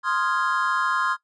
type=chord; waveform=triangle; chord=F minor seventh; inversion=second; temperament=equal; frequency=1046.5 / 1244.5 / 1396.9 / 1661.2 Hz; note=C6 / Eb6 / F6 / Ab6; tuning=0 / 0 / 0 / 0 cents; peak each=-23 / -26 / -25 / -26 dBFS; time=0.03-1.17 s; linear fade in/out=50 ms; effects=noise-tail reverb RT60 0.1 s tail -18 dB re dry + resampled to 22050 Hz